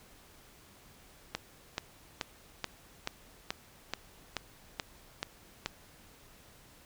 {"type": "click train", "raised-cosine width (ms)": 0.2, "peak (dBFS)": -15, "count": 11, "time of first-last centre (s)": [1.35, 5.66], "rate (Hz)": 2.32, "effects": ["pink hiss -58 dBFS RMS until 6.85 s"]}